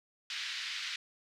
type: band-pass noise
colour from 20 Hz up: white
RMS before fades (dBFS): -39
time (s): 0.3-0.96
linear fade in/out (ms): 2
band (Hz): 1600 to 4500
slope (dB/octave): 24
effects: none